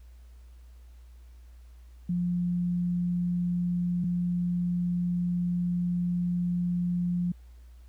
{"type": "tone pair in turn", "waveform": "sine", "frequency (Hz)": [176.2, 176.2], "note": ["F3", "F3"], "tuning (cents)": [16, 16], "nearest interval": "unison", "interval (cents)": 0, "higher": "neither", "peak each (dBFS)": -25, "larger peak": "neither", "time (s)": [[2.09, 4.04], [4.04, 7.32]], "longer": "second", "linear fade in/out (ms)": 5, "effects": ["added 60 Hz sine -47 dBFS peak until 7.88 s", "pink hiss -67 dBFS RMS until 7.88 s"]}